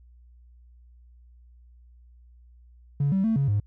triangle tone with pitch steps, 141.8 / 192.4 / 223.5 / 138.7 / 102.9 Hz, C#3 / G3 / A3 / C#3 / G#2, +40 / -32 / +27 / +1 / -16 cents, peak -17 dBFS, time 3-3.6 s, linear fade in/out 5 ms, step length 120 ms, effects tanh soft clip ceiling -17 dBFS + added 60 Hz sine -50 dBFS peak until 3.66 s

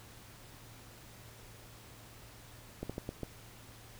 slowing click train, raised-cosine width 2 ms, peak -24 dBFS, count 5, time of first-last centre 2.83-3.233 s, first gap 66 ms, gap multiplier 1.29, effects added 113 Hz sine -57 dBFS peak until 3.99 s + pink hiss -55 dBFS RMS until 3.99 s

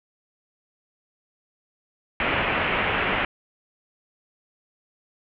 white low-pass noise, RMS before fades -24 dBFS, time 2.2-3.25 s, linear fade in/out 2 ms, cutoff 2800 Hz, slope 48 dB/octave, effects none

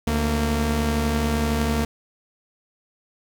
sawtooth tone pair together, 72.8 / 229.4 Hz, D2 / A#3, -15 / -28 cents, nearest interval octave + minor sixth, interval 1987 cents, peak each -19 dBFS, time 0.07-1.85 s, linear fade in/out 5 ms, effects none

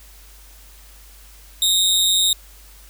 sawtooth tone with amplitude modulation, 3729 Hz, A#7, in tune, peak -9 dBFS, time 1.62-2.33 s, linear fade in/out 2 ms, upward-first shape sine, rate 187 Hz, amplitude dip 60%, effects added 50 Hz sine -44 dBFS peak until 2.89 s + white hiss -48 dBFS RMS until 2.89 s

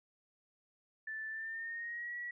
sine tone with pitch glide, 1759 to 1929.3 Hz, A6 to B6, -1 to -41 cents, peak -39 dBFS, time 1.07-2.31 s, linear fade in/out 5 ms, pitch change +160 cents, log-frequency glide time 1.29-2.16 s, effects none

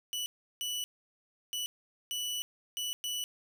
sawtooth tone bursts at uneven times, 2960 Hz, F#7, in tune, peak -30 dBFS, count 6, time 0.13-0.26 / 0.61-0.84 / 1.53-1.66 / 2.11-2.42 / 2.77-2.93 / 3.04-3.24 s, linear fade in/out 0 ms, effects none

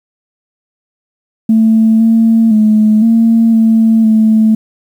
sine tone with pitch steps, 222.1 / 226 / 214.8 / 227.7 / 223.9 / 219.2 Hz, A3 / A3 / A3 / A#3 / A3 / A3, +16 / +47 / -41 / -40 / +30 / -6 cents, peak -4 dBFS, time 1.49-4.55 s, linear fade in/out 5 ms, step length 510 ms, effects tanh soft clip ceiling 0 dBFS + 7-bit

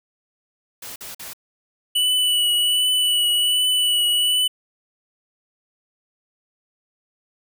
white noise bursts, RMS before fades -35 dBFS, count 3, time 0.82-1.334 s, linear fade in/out 5 ms, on 140 ms, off 47 ms
square tone with vibrato, 2960 Hz, F#7, in tune, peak -17 dBFS, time 1.95-4.48 s, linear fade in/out 10 ms, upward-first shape triangle, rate 1.3 Hz, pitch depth 23 cents each way
effects none

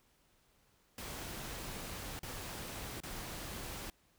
pink noise with dropouts, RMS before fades -44 dBFS, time 0.98-3.9 s, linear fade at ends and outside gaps 2 ms, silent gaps 2.192-2.231 / 3.003-3.034 s, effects pink hiss -71 dBFS RMS until 4.18 s

